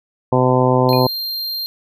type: harmonic tone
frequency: 127.4 Hz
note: C3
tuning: 46 cents flat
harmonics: 1 / 2 / 3 / 4 / 5 / 6 / 7 / 8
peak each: -17 / -19 / -19 / -18 / -22 / -25 / -20 / -23 dBFS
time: 0.32-1.07 s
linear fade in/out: 5 ms
type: tone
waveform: square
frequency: 4186 Hz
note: C8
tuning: in tune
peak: -22 dBFS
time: 0.89-1.66 s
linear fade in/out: 0 ms
type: tone with exponential decay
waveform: sine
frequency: 2451 Hz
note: D#7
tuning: 27 cents flat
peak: -25 dBFS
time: 0.93-1.05 s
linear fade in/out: 0 ms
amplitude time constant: 25 ms
effects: none